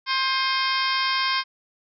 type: harmonic tone with a mistuned harmonic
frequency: 529 Hz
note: C5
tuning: 19 cents sharp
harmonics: 2 / 3 / 4 / 5 / 6 / 7 / 8 / 9 / 10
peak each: -25 / -29 / -29 / -33 / -30 / -33 / -35 / -30 / -32 dBFS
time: 0.06-1.44 s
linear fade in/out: 50 ms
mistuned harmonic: 5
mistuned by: -85 cents
effects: none